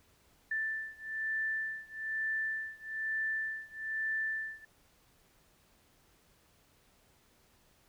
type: beating tone pair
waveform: sine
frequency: 1766 / 1767.1 Hz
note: A6 / A6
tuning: +6 / +7 cents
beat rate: 1.1 Hz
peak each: -36 / -37 dBFS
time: 0.51-4.65 s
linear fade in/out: 5 ms
effects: pink hiss -67 dBFS RMS until 7.88 s